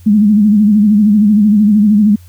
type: tone with vibrato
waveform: sine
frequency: 209.2 Hz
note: G#3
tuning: 13 cents sharp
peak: -5 dBFS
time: 0.06-2.16 s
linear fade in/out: 10 ms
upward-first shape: sine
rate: 13 Hz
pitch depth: 74 cents each way
effects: added 88 Hz sine -35 dBFS peak until 2.28 s + white hiss -49 dBFS RMS until 2.28 s